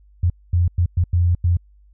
sine tone bursts at uneven times, 87.31 Hz, F2, in tune, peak -13 dBFS, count 6, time 0.23-0.3 / 0.53-0.68 / 0.78-0.86 / 0.97-1.04 / 1.13-1.35 / 1.44-1.57 s, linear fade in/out 5 ms, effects added 50 Hz sine -48 dBFS peak until 1.93 s

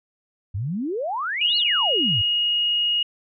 sine exponential two-way sweep, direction up then down, 88.3 to 4455 to 88.3 Hz, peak -23 dBFS, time 0.54-2.22 s, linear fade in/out 10 ms, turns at 1.57 s
sine tone, 2874 Hz, F7, 49 cents sharp, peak -18 dBFS, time 1.41-3.03 s, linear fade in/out 5 ms
effects MP3 96 kbps

